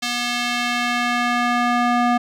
square tone with band-pass filter sweep, 241.8 Hz, B3, 36 cents flat, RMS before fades -20 dBFS, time 0.02-2.18 s, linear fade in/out 10 ms, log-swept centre 4000 to 870 Hz, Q 0.91, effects none

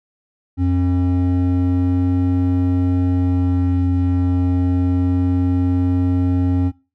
triangle tone pair together, 90.1 / 270 Hz, F#2 / C#4, -45 / -45 cents, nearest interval octave + perfect fifth, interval 1900 cents, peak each -13 / -14 dBFS, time 0.57-6.72 s, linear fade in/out 50 ms, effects noise-tail reverb RT60 0.3 s tail -21 dB re dry + tanh soft clip ceiling -9 dBFS

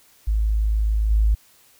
sine tone with level steps, 53.5 Hz, A1, 48 cents flat, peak -17 / -14 dBFS, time 0.27-1.35 s, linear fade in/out 10 ms, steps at 1.1 s, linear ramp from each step 10 ms, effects white hiss -55 dBFS RMS until 1.79 s

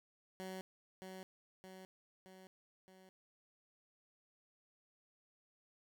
15% pulse tone with echo, 187.8 Hz, F#3, 26 cents sharp, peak -38 dBFS, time 0.4-0.61 s, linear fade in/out 0 ms, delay 620 ms, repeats 4, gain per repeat -4 dB, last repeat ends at 3.09 s, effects none

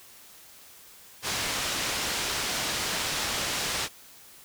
white low-pass noise, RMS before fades -30 dBFS, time 1.22-3.89 s, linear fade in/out 50 ms, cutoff 5800 Hz, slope 12 dB/octave, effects white hiss -51 dBFS RMS until 4.44 s

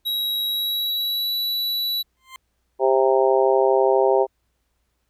square tone with pitch glide, 3854 to 3937 Hz, B7 to B7, -43 to -6 cents, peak -22 dBFS, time 0.05-2.03 s, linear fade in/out 20 ms, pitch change +37 cents, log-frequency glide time 0.46-1.32 s
20% pulse tone with exponential growth, 1046.5 Hz, C6, in tune, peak -28 dBFS, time 2.17-2.36 s, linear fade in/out 0 ms, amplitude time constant 41 ms
harmonic tone, 132.3 Hz, C3, 20 cents sharp, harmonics 3 / 4 / 5 / 6 / 7, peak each -18 / -20 / -22 / -24 / -25 dBFS, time 2.79-4.27 s, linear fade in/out 50 ms
effects added 60 Hz sine -70 dBFS peak until 5.09 s + pink hiss -73 dBFS RMS until 5.09 s

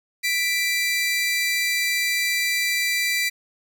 sawtooth tone pair together, 1983.8 / 2349 Hz, B6 / D7, +7 / 0 cents, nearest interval minor third, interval 293 cents, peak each -20 dBFS, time 0.23-3.3 s, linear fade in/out 20 ms, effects none

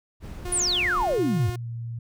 brown noise, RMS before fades -36 dBFS, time 0.2-1.19 s, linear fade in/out 50 ms
sawtooth tone, 357 Hz, F4, 38 cents sharp, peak -29 dBFS, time 0.45-1.56 s, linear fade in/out 5 ms
sine exponential sweep, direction down, 10548 to 87.31 Hz, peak -21 dBFS, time 0.52-1.5 s, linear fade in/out 5 ms
sine tone with pitch glide, 123.47 to 116.54 Hz, B2 to A#2, 0 to 0 cents, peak -30 dBFS, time 1.18-1.99 s, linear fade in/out 5 ms, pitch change -100 cents, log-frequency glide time 1.42-1.67 s
effects none

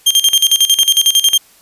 sawtooth tone with tremolo, 3188 Hz, G7, 28 cents sharp, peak -3 dBFS, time 0.06-1.38 s, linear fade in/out 10 ms, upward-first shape square, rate 11 Hz, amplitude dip 80%, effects white hiss -47 dBFS RMS until 1.61 s + resampled to 32000 Hz

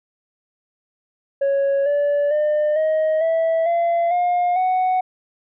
sine tone with pitch steps, 554 / 577.5 / 602.1 / 627.6 / 654.3 / 682.1 / 711 / 741.2 Hz, C#5 / D5 / D5 / D#5 / E5 / F5 / F5 / F#5, -1 / -29 / +43 / +15 / -13 / -41 / +31 / +3 cents, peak -13 dBFS, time 1.41-5.01 s, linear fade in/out 10 ms, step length 450 ms, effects tanh soft clip ceiling -15 dBFS

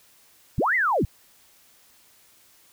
sine linear two-way sweep, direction up then down, 53.8 to 2093 to 53.8 Hz, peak -19 dBFS, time 0.58-1.05 s, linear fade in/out 0 ms, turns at 0.75 s, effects white hiss -57 dBFS RMS until 2.72 s

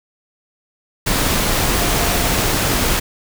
sine tone in noise, 698.5 Hz, F5, in tune, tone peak -27 dBFS, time 1.76-2.32 s, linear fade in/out 10 ms, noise pink, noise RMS -17 dBFS, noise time 1.06-3 s, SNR -13 dB, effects none

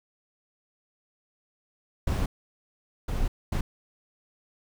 brown noise bursts at uneven times, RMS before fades -26 dBFS, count 3, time 2.07-2.26 / 3.08-3.28 / 3.52-3.61 s, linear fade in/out 5 ms, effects none

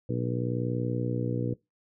harmonic tone, 60.6 Hz, B1, 32 cents flat, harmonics 2 / 3 / 4 / 5 / 6 / 7 / 8, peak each -30 / -35 / -36 / -35 / -40 / -39 / -36 dBFS, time 0.09-1.54 s, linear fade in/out 5 ms, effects noise-tail reverb RT60 0.2 s tail -22 dB re dry

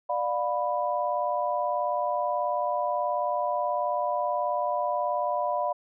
sine chord, B diminished, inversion first, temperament just, 592.7 / 711.2 / 987.8 Hz, D5 / F5 / B5, +16 / +31 / 0 cents, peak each -29 dBFS, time 0.09-5.73 s, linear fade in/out 10 ms, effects none

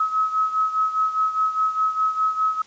sine beating tone pair, 1281 / 1285.9 Hz, E6 / E6, -50 / -43 cents, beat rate 4.9 Hz, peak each -20 / -25 dBFS, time 0-2.62 s, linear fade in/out 5 ms, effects white hiss -49 dBFS RMS until 2.66 s + resampled to 16000 Hz

